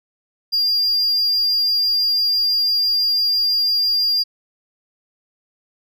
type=tone; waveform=triangle; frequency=4802 Hz; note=D8; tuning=38 cents sharp; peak=-14 dBFS; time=0.52-4.24 s; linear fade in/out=20 ms; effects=none